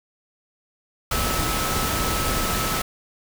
sine tone in noise, 1300 Hz, E6, 24 cents flat, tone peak -29 dBFS, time 1.11-2.82 s, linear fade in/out 5 ms, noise pink, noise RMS -24 dBFS, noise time 1.11-2.82 s, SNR -8 dB, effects none

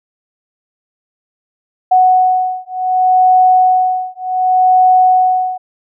sine beating tone pair, 740 / 740.67 Hz, F#5 / F#5, 0 / +2 cents, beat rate 0.67 Hz, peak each -11 dBFS, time 1.91-5.58 s, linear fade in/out 10 ms, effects none

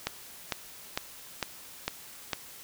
click train, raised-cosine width 0.2 ms, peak -11 dBFS, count 6, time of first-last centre 0.07-2.332 s, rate 2.21 Hz, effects white hiss -48 dBFS RMS until 2.63 s

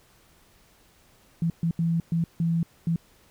sine tone bursts at uneven times, 166.7 Hz, E3, 20 cents sharp, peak -21 dBFS, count 6, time 1.42-1.5 / 1.63-1.71 / 1.79-2 / 2.12-2.24 / 2.4-2.63 / 2.87-2.96 s, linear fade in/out 2 ms, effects pink hiss -59 dBFS RMS until 3.3 s

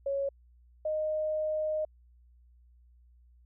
sine tone pair in turn, 554 / 618.2 Hz, C#5 / D#5, -1 / -11 cents, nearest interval major second, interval 190 cents, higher second, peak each -28 dBFS, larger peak neither, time 0.06-0.29 / 0.85-1.85 s, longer second, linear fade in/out 5 ms, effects added 60 Hz sine -57 dBFS peak until 3.45 s

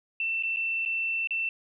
sine tone with dropouts, 2681 Hz, E7, 29 cents sharp, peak -26 dBFS, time 0.2-1.49 s, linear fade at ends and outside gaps 2 ms, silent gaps 0.426-0.434 / 0.562-0.569 / 0.852-0.859 / 1.273-1.307 s, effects none

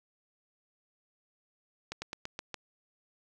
slowing click train, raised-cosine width 0.2 ms, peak -20 dBFS, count 6, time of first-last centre 1.92-2.543 s, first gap 100 ms, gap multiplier 1.11, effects none

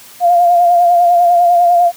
sine tone with vibrato, 698.5 Hz, F5, in tune, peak -6 dBFS, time 0.2-1.92 s, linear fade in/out 50 ms, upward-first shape sine, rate 10 Hz, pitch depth 35 cents each way, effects white hiss -38 dBFS RMS until 1.96 s + high-pass 80 Hz 12 dB/octave

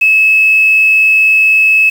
sine tone with quantisation, 2592 Hz, E7, 30 cents flat, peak -5 dBFS, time 0.01-1.9 s, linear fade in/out 10 ms, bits 5, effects none

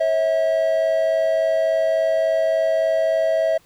triangle tone pair together, 544 / 647.5 Hz, C#5 / E5, -33 / -31 cents, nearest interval minor third, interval 302 cents, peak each -22 / -15 dBFS, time 0-3.58 s, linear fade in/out 10 ms, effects pink hiss -56 dBFS RMS until 3.65 s

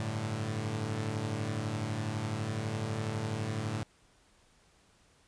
sawtooth chord, G suspended second, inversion none, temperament equal, 98 / 110 / 146.83 Hz, G2 / A2 / D3, 0 / 0 / 0 cents, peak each -36 / -30 / -36 dBFS, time 0-3.83 s, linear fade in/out 0 ms, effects pink hiss -65 dBFS RMS until 5.27 s + resampled to 22050 Hz

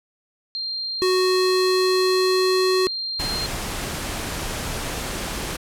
sine tone, 4186 Hz, C8, in tune, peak -25 dBFS, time 0.55-3.46 s, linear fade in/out 0 ms
square tone with pitch glide, 370 to 372.6 Hz, F#4 to F#4, 0 to +12 cents, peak -18 dBFS, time 1.02-2.87 s, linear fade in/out 0 ms, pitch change +12 cents, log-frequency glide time 1.16-2.69 s
pink noise, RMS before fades -28 dBFS, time 3.19-5.57 s, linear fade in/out 10 ms
effects low-pass 12000 Hz 12 dB/octave

